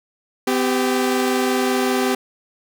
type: tone pair together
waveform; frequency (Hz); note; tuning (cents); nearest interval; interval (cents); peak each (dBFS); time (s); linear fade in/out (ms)
sawtooth; 253.7 / 393.2; B3 / G4; +47 / +5; minor sixth; 758; -16; 0.47-2.15; 5
effects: none